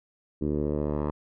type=tone with low-pass filter sweep; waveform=10% pulse; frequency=74.2 Hz; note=D2; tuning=18 cents sharp; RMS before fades=-28 dBFS; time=0.41-1.11 s; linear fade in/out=10 ms; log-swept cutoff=330 to 930 Hz; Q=1.9; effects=none